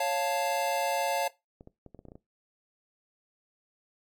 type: chord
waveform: square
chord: Db augmented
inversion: none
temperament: equal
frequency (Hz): 554.4 / 698.5 / 880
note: Db5 / F5 / A5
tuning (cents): 0 / 0 / 0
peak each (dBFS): -32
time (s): 0-1.28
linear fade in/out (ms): 5
type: clicks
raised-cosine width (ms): 2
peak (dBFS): -34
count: 9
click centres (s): 1.609 / 1.674 / 1.863 / 1.947 / 1.991 / 2.053 / 2.085 / 2.119 / 2.155
effects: noise-tail reverb RT60 0.2 s tail -19 dB re dry + AAC 64 kbps